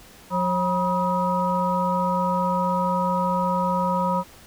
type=harmonic tone with a mistuned harmonic; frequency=180 Hz; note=F#3; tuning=47 cents flat; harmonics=1 / 3 / 5 / 7; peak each=-25 / -27 / -23 / -29 dBFS; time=0.3-4.24 s; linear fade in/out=50 ms; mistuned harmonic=5; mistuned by=+120 cents; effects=pink hiss -48 dBFS RMS until 4.46 s